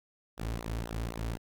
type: tone with flanger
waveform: sawtooth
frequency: 56.5 Hz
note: A1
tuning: 47 cents sharp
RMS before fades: -36 dBFS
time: 0.37-1.38 s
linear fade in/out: 20 ms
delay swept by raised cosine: 0.38 to 5.88 ms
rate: 3.9 Hz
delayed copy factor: -0.8
effects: none